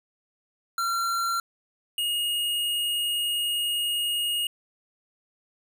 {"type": "tone pair in turn", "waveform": "square", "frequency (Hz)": [1368, 2865], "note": ["F6", "F7"], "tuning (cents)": [-36, 44], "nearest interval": "octave + minor second", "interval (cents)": 1280, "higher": "second", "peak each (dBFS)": -25, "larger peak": "neither", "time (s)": [[0.78, 1.4], [1.98, 4.47]], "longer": "second", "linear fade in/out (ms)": 2, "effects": []}